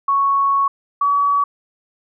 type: tone pair in turn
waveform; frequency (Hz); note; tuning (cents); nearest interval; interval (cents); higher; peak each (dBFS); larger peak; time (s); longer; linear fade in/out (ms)
sine; 1108.7 / 1136.6; C#6 / C#6; 0 / +43; unison; 43; second; -13; neither; 0.08-0.68 / 1.01-1.44; first; 5
effects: none